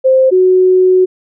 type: tone pair in turn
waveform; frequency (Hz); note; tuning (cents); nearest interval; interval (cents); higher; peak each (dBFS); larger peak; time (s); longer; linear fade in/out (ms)
sine; 523.3 / 370; C5 / F#4; 0 / 0; tritone; 600; first; -5; neither; 0.04-0.31 / 0.31-1.06; second; 20
effects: none